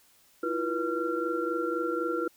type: tone cluster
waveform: sine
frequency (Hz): 326.3 / 350.2 / 483.7 / 1373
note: E4 / F4 / B4 / F6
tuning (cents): -18 / +5 / -36 / -30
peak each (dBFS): -33 / -33 / -32 / -33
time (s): 0.43-2.28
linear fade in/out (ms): 5
effects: white hiss -62 dBFS RMS until 2.36 s